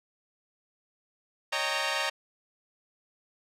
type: chord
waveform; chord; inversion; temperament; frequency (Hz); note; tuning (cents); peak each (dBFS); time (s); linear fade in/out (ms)
10% pulse; Eb dominant seventh; third; equal with one note detuned; 554.4 / 622.3 / 784 / 921.1; Db5 / Eb5 / G5 / Bb5; 0 / 0 / 0 / -21; -25 / -25 / -27 / -23; 1.52-2.1; 10
effects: low-pass 8000 Hz 12 dB/octave